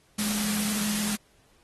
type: tone in noise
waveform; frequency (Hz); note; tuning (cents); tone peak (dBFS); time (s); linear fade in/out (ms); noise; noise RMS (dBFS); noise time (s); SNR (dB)
sine; 209.7; G#3; +17; -28; 0.18-1.16; 10; white; -30; 0.18-1.16; -1
effects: pink hiss -63 dBFS RMS until 1.63 s + AAC 32 kbps